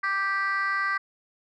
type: chord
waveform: sine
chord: G major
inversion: second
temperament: just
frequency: 1176 / 1568 / 1960 Hz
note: D6 / G6 / B6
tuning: +2 / 0 / -14 cents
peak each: -26 / -26 / -27 dBFS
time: 0.03-0.98 s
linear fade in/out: 10 ms
effects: tanh soft clip ceiling -19 dBFS